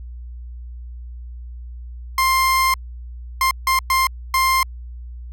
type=tone bursts at uneven times; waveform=30% pulse; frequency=1053 Hz; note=C6; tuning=11 cents sharp; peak=-12 dBFS; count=5; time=2.18-2.74 / 3.41-3.51 / 3.67-3.79 / 3.9-4.07 / 4.34-4.63 s; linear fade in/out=2 ms; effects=added 60 Hz sine -31 dBFS peak until 5.32 s